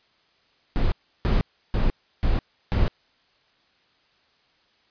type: noise bursts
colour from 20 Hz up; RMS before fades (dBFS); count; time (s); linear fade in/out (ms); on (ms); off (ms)
brown; -20; 5; 0.76-2.88; 0; 160; 330
effects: white hiss -63 dBFS RMS until 4.9 s + resampled to 11025 Hz